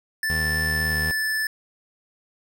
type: tone with pitch glide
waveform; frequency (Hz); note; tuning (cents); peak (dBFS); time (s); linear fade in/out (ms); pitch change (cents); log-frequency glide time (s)
square; 1760 to 1748.9; A6 to A6; 0 to -11; -23; 0.23-1.47; 2; -11; 0.62-1.22
type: tone with vibrato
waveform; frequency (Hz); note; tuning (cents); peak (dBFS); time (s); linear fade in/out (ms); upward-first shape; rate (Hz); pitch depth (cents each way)
25% pulse; 77.78; D#2; 0; -23; 0.3-1.11; 0; square; 4; 17
effects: none